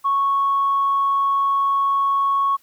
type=tone; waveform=sine; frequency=1106 Hz; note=C#6; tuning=4 cents flat; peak=-15 dBFS; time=0.04-2.57 s; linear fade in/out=20 ms; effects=tanh soft clip ceiling -11 dBFS + white hiss -58 dBFS RMS until 2.62 s